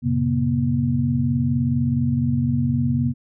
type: tone cluster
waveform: sine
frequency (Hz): 91.5 / 116.1 / 135.5 / 239.2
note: F#2 / A#2 / C#3 / A#3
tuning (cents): -19 / -7 / -39 / +45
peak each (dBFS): -27 / -28 / -21 / -21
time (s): 0.02-3.14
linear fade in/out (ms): 50
effects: none